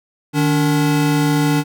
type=tone pair together; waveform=square; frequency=152.4 / 287.7 Hz; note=D#3 / D4; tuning=-36 / -36 cents; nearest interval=major seventh; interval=1100 cents; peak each=-17 dBFS; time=0.33-1.64 s; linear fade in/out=50 ms; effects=none